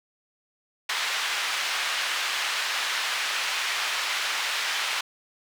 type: band-pass noise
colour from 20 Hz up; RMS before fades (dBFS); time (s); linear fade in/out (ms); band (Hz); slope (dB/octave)
white; -28; 0.89-5.01; 5; 1100 to 3300; 12
effects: none